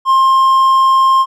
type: tone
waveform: triangle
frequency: 1061 Hz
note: C6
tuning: 24 cents sharp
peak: -5 dBFS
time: 0.05-1.26 s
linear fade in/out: 50 ms
effects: none